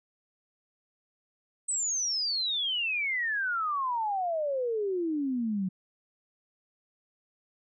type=exponential sweep; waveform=sine; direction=down; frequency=8230 to 181.7 Hz; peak=-27 dBFS; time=1.68-5.69 s; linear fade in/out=10 ms; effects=none